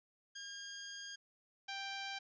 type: tone pair in turn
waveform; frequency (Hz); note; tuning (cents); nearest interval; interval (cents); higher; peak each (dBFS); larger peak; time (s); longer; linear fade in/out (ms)
10% pulse; 1620 / 786.5; G#6 / G5; -43 / +6; octave + minor second; 1251; first; -36 / -33; second; 0.35-1.16 / 1.68-2.19; first; 10
effects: resampled to 16000 Hz